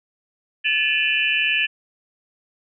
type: tone cluster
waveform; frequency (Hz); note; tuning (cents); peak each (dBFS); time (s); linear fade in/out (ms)
sine; 1732 / 2430 / 2591 / 2732 / 2977; A6 / D#7 / E7 / F7 / F#7; -28 / -42 / -30 / -39 / +10; -24; 0.64-1.67; 20
effects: none